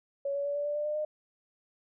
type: tone with pitch steps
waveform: sine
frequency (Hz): 559 / 565.8 / 572.7 / 579.7 / 586.8 / 594 / 601.2 / 608.5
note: C#5 / C#5 / D5 / D5 / D5 / D5 / D5 / D#5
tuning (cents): +14 / +35 / -44 / -23 / -2 / +20 / +40 / -39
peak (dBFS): -29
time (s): 0.25-1.05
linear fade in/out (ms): 5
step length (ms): 100
effects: none